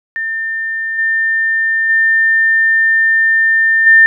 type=tone with level steps; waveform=sine; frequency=1800 Hz; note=A6; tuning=39 cents sharp; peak=-16 / -11 / -8 / -3 dBFS; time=0.16-4.06 s; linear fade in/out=0 ms; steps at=0.98 / 1.89 / 3.86 s; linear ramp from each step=10 ms; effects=none